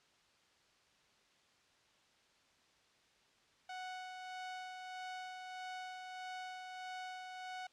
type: tone with tremolo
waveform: sawtooth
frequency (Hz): 740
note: F#5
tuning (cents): 0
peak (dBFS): -39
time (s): 3.69-7.67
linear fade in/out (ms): 5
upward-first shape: sine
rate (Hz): 1.6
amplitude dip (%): 35
effects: white hiss -70 dBFS RMS until 7.72 s + low-pass 5000 Hz 12 dB/octave